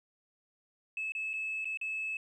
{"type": "tone with dropouts", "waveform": "sine", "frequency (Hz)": 2600, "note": "E7", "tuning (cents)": -24, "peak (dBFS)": -32, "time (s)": [0.97, 2.17], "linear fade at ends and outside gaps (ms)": 2, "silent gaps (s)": [[1.121, 1.15], [1.333, 1.337], [1.646, 1.654], [1.773, 1.813]], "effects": ["tanh soft clip ceiling -29 dBFS", "12-bit"]}